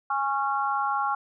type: harmonic tone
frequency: 275.1 Hz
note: C#4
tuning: 13 cents flat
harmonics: 3 / 4 / 5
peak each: -27 / -28 / -29 dBFS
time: 0.1-1.15 s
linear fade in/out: 5 ms
effects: none